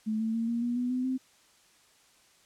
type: tone with pitch steps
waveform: sine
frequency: 217.2 / 222.8 / 228.5 / 234.4 / 240.4 / 246.6 / 253 / 259.5 Hz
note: A3 / A3 / A#3 / A#3 / B3 / B3 / B3 / C4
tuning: -22 / +22 / -34 / +10 / -46 / -2 / +42 / -14 cents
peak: -27 dBFS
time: 0.06-1.18 s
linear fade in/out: 20 ms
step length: 140 ms
effects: white hiss -62 dBFS RMS until 2.45 s + low-pass 9000 Hz 12 dB/octave